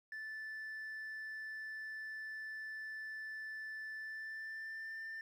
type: tone with pitch glide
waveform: sine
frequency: 1754 to 1787.8 Hz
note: A6 to A6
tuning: -6 to +27 cents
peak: -40 dBFS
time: 0.12-5.21 s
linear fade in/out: 2 ms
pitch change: +33 cents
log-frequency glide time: 3.95-5.03 s
effects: tanh soft clip ceiling -42 dBFS + 12-bit